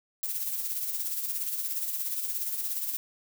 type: noise with tremolo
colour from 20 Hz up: violet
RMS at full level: -30 dBFS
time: 0.23-2.97 s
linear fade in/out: 0 ms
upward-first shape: sine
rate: 17 Hz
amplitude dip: 50%
effects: none